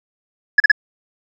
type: tone bursts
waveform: triangle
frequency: 1700 Hz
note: G#6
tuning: 40 cents sharp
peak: -4 dBFS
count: 3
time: 0.58-0.717 s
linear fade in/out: 5 ms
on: 21 ms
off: 37 ms
effects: resampled to 16000 Hz